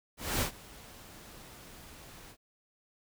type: noise with ADSR envelope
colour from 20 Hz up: pink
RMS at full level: -29 dBFS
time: 0.17-2.37 s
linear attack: 240 ms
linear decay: 100 ms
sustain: -22 dB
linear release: 67 ms
effects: none